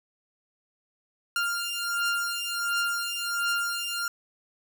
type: beating tone pair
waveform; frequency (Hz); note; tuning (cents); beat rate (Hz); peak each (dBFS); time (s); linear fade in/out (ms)
sawtooth; 1396.9 / 1398.3; F6 / F6; 0 / +2; 1.4; -26; 1.36-4.08; 2
effects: none